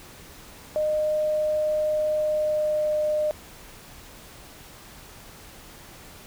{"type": "tone with pitch glide", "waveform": "sine", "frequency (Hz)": [612, 607.4], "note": ["D#5", "D#5"], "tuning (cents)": [-29, -42], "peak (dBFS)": -21, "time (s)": [0.76, 3.31], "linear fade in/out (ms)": 0, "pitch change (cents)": -13, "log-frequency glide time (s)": [2.13, 2.99], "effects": ["pink hiss -46 dBFS RMS until 6.26 s"]}